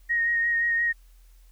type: tone with vibrato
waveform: sine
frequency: 1868 Hz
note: A#6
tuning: 3 cents sharp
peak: -21 dBFS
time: 0.09-0.93 s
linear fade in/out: 20 ms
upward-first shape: sine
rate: 5.7 Hz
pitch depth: 19 cents each way
effects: added 42 Hz sine -50 dBFS peak until 1.51 s + white hiss -65 dBFS RMS until 1.51 s